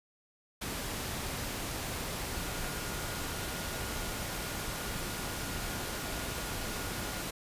sine tone in noise, 1432 Hz, F6, 43 cents sharp, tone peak -48 dBFS, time 2.3-7.23 s, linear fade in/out 10 ms, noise pink, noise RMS -37 dBFS, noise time 0.61-7.31 s, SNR -14 dB, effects resampled to 32000 Hz

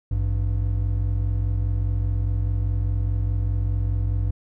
triangle tone pair together, 54.31 / 99.2 Hz, A1 / G2, -22 / +21 cents, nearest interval minor seventh, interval 1043 cents, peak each -21 dBFS, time 0.11-4.31 s, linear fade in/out 5 ms, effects none

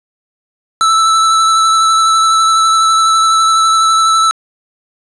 square tone with vibrato, 1318.5 Hz, E6, in tune, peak -8 dBFS, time 0.81-4.31 s, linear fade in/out 0 ms, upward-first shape triangle, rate 12 Hz, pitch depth 18 cents each way, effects resampled to 22050 Hz + 7-bit

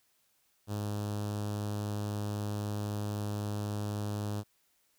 sawtooth tone with notch filter, 103.83 Hz, G#2, in tune, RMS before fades -35 dBFS, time 0.67-4.44 s, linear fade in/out 50 ms, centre 2100 Hz, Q 1, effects white hiss -72 dBFS RMS until 4.98 s

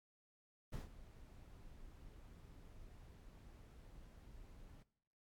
brown noise with ADSR envelope, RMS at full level -42 dBFS, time 0.72-4.83 s, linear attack 17 ms, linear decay 140 ms, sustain -16 dB, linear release 7 ms, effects noise-tail reverb RT60 0.7 s tail -19 dB re dry + AAC 64 kbps

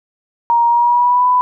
sine tone with pitch glide, 940 to 995.3 Hz, A#5 to B5, +14 to +13 cents, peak -9 dBFS, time 0.5-1.41 s, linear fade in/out 0 ms, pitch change +99 cents, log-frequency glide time 0.67-1.27 s, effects none

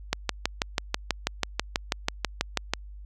click train, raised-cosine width 0.2 ms, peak -6 dBFS, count 17, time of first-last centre 0.13-2.736 s, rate 6.14 Hz, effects added 50 Hz sine -40 dBFS peak until 3.05 s

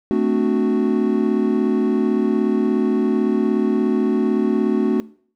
triangle chord, D dominant seventh, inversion second, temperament equal with one note detuned, 220 / 257.3 / 293.7 / 370 Hz, A3 / C4 / D4 / F#4, 0 / -29 / 0 / 0 cents, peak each -19 / -20 / -20 / -18 dBFS, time 0.11-5 s, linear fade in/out 0 ms, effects noise-tail reverb RT60 0.5 s tail -20 dB re dry

